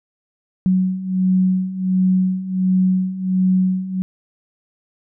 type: beating tone pair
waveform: sine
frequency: 185 / 186.4 Hz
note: F#3 / F#3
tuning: 0 / +13 cents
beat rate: 1.4 Hz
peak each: -20 / -16 dBFS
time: 0.66-4.02 s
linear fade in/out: 0 ms
effects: none

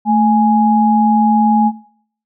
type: tone pair together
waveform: sine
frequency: 220.3 / 832.4 Hz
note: A3 / G#5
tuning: +2 / +4 cents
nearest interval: octave + major seventh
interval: 2302 cents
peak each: -12 dBFS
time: 0.05-1.72 s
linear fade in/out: 50 ms
effects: noise-tail reverb RT60 0.6 s tail -21 dB re dry

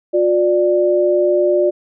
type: tone pair together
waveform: sine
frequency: 358.4 / 590.4 Hz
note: F4 / D5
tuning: +45 / +9 cents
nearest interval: major sixth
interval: 864 cents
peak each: -14 dBFS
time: 0.13-1.71 s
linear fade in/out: 20 ms
effects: none

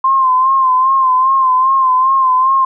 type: tone with vibrato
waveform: sine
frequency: 1046.5 Hz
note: C6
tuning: in tune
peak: -8 dBFS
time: 0.04-2.65 s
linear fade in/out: 5 ms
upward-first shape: sine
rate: 2.5 Hz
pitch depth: 51 cents each way
effects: none

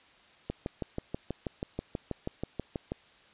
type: click train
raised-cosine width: 2 ms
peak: -19 dBFS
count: 16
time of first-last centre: 0.5-2.919 s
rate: 6.2 Hz
effects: white hiss -59 dBFS RMS until 3.33 s + resampled to 8000 Hz

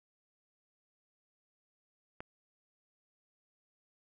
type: click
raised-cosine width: 0.5 ms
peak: -27 dBFS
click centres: 2.205 s
effects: none

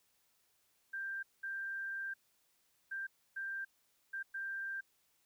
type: tone bursts at uneven times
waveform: sine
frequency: 1581 Hz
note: G6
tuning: 14 cents sharp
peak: -38 dBFS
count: 6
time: 0.93-1.23 / 1.43-2.14 / 2.91-3.07 / 3.36-3.65 / 4.13-4.23 / 4.34-4.81 s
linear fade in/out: 10 ms
effects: white hiss -75 dBFS RMS until 5.25 s

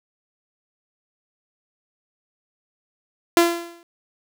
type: tone with exponential decay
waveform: sawtooth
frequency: 341.2 Hz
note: F4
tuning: 40 cents flat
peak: -6 dBFS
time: 3.37-3.83 s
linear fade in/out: 1 ms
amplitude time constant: 98 ms
effects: none

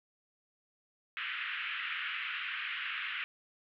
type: band-pass noise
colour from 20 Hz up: white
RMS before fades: -38 dBFS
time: 1.17-3.24 s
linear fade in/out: 0 ms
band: 1300 to 3000 Hz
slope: 48 dB/octave
effects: none

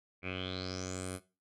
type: tone with low-pass filter sweep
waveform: 10% pulse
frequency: 92.4 Hz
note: F#2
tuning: 2 cents flat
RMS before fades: -39 dBFS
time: 0.22-1.2 s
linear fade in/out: 50 ms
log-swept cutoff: 2300 to 11000 Hz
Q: 7.6
effects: noise-tail reverb RT60 0.3 s tail -17 dB re dry

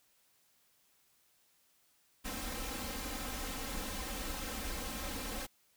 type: noise with comb filter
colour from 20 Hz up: pink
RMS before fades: -40 dBFS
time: 2.24-5.47 s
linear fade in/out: 20 ms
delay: 3.8 ms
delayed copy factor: +0.9
effects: white hiss -71 dBFS RMS until 5.76 s

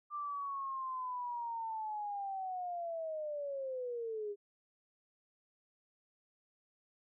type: linear sweep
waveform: sine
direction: down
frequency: 1188 to 401.4 Hz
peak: -37 dBFS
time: 0.1-4.36 s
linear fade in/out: 50 ms
effects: none

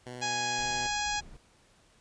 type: tone with vibrato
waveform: 10% pulse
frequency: 124.1 Hz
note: B2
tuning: 9 cents sharp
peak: -32 dBFS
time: 0.06-0.87 s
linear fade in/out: 5 ms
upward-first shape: sine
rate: 20 Hz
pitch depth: 23 cents each way
type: harmonic tone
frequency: 830.6 Hz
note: G#5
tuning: in tune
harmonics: 1 / 2 / 3 / 4 / 5 / 6 / 7 / 8 / 9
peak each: -33 / -36 / -38 / -39 / -40 / -41 / -41 / -42 / -43 dBFS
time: 0.21-1.21 s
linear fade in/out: 20 ms
type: noise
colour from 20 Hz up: brown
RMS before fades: -48 dBFS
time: 0.58-1.37 s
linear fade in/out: 5 ms
effects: pink hiss -63 dBFS RMS until 2 s + resampled to 22050 Hz

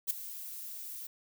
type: noise with ADSR envelope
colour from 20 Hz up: violet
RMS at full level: -28 dBFS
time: 0.07-1.07 s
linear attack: 34 ms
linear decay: 8 ms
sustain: -15 dB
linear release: 4 ms
effects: none

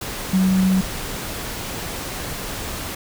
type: tone in noise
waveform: sine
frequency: 188.1 Hz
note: F#3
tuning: 29 cents sharp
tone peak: -14 dBFS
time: 0.33-0.81 s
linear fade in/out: 5 ms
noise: pink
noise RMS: -29 dBFS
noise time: 0.01-2.95 s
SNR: +12 dB
effects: none

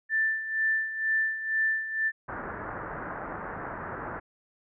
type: tone with tremolo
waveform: sine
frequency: 1770 Hz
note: A6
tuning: 10 cents sharp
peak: -22 dBFS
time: 0.09-2.12 s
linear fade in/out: 50 ms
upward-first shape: sine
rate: 2.1 Hz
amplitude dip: 70%
type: low-pass noise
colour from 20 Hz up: white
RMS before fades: -37 dBFS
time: 2.28-4.2 s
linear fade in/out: 10 ms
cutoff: 1700 Hz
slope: 48 dB/octave
effects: none

